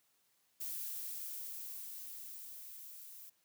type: noise with level ramp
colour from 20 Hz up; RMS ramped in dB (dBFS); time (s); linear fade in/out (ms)
violet; -41 to -53; 0.6-3.3; 10
effects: white hiss -75 dBFS RMS until 3.44 s + high-pass 80 Hz 12 dB/octave